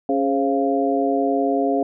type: harmonic tone with a mistuned harmonic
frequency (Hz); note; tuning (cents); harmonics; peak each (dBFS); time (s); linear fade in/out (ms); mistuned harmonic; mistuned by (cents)
138.4; C#3; -2; 2 / 3 / 4 / 5; -21 / -23 / -25 / -22; 0.09-1.83; 2; 4; -62
effects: none